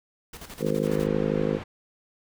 pink noise with tremolo, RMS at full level -40 dBFS, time 0.33-1.07 s, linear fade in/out 5 ms, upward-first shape square, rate 12 Hz, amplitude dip 65%
harmonic tone, 52.1 Hz, G#1, 6 cents sharp, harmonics 3 / 4 / 5 / 6 / 7 / 8 / 9 / 10, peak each -30 / -30 / -32 / -35 / -32 / -33 / -29 / -31 dBFS, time 0.59-1.6 s, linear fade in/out 50 ms
pink low-pass noise, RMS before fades -38 dBFS, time 0.86-1.64 s, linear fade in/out 10 ms, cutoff 2400 Hz, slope 12 dB/octave
effects none

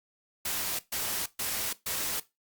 white noise bursts, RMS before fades -32 dBFS, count 4, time 0.45-2.2 s, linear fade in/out 5 ms, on 340 ms, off 130 ms, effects noise-tail reverb RT60 0.2 s tail -17 dB re dry + Opus 48 kbps

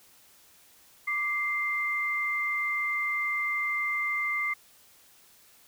sine tone pair together, 1174.7 / 2091 Hz, D6 / C7, 0 / -2 cents, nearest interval minor seventh, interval 998 cents, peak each -34 / -27 dBFS, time 1.07-4.54 s, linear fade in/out 10 ms, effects white hiss -58 dBFS RMS until 5.67 s

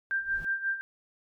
brown noise with exponential growth, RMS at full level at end -39 dBFS, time 0.1-0.45 s, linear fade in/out 0 ms, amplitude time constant 76 ms
sine tone with tremolo, 1581 Hz, G6, 14 cents sharp, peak -25 dBFS, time 0.11-0.81 s, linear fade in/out 0 ms, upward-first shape sine, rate 5.6 Hz, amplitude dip 75%
effects none

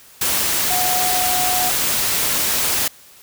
sine tone in noise, 731 Hz, F#5, 21 cents flat, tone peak -21 dBFS, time 0.7-1.7 s, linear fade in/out 5 ms, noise white, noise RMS -19 dBFS, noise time 0.21-2.88 s, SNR -5 dB, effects white hiss -46 dBFS RMS until 3.22 s

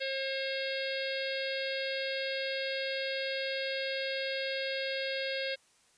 harmonic tone with a mistuned harmonic, 537 Hz, C5, 45 cents sharp, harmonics 1 / 3 / 4 / 5 / 6 / 7 / 8 / 9, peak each -35 / -40 / -41 / -42 / -43 / -43 / -44 / -45 dBFS, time 0-5.56 s, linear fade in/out 20 ms, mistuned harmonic 6, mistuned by +32 cents, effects white hiss -66 dBFS RMS until 5.97 s + resampled to 22050 Hz

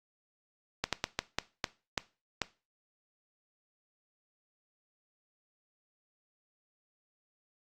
slowing click train, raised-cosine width 0.2 ms, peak -11 dBFS, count 8, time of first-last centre 0.84-2.417 s, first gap 87 ms, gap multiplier 1.31, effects noise-tail reverb RT60 0.3 s tail -18 dB re dry + Opus 48 kbps

